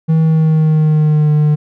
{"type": "tone with pitch glide", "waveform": "triangle", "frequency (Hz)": [160.3, 150.43], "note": ["E3", "D3"], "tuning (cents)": [-48, 42], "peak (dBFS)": -6, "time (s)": [0.08, 1.56], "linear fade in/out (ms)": 20, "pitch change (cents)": -110, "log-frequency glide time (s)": [0.22, 1.33], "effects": []}